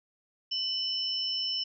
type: tone pair together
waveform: sine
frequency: 2986 / 5320 Hz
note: F#7 / E8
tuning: +15 / +15 cents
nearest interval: minor seventh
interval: 1000 cents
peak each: -32 / -31 dBFS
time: 0.51-1.64 s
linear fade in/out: 10 ms
effects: none